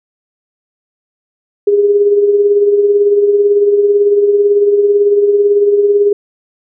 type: tone with tremolo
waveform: sine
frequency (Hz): 408.2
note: G#4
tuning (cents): -30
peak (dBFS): -4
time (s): 1.67-6.13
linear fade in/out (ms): 5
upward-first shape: triangle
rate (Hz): 18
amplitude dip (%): 55
effects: none